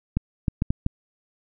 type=clicks; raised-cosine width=5 ms; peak=-9 dBFS; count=5; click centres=0.17 / 0.482 / 0.621 / 0.705 / 0.864 s; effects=none